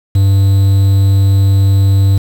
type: tone with quantisation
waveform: triangle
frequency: 97.9 Hz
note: G2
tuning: 2 cents flat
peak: -4 dBFS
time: 0.15-2.18 s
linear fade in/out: 5 ms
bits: 5
effects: none